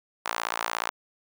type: tone with high-pass filter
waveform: sawtooth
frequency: 57 Hz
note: A#1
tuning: 38 cents flat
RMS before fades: -31 dBFS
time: 0.25-0.9 s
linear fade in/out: 5 ms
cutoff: 1000 Hz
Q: 1.7
effects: none